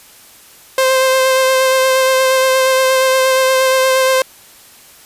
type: tone with vibrato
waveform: sawtooth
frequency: 523.3 Hz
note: C5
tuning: in tune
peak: -6 dBFS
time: 0.78-4.22 s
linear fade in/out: 2 ms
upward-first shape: sine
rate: 8.5 Hz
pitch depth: 15 cents each way
effects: white hiss -42 dBFS RMS until 5.05 s + resampled to 32000 Hz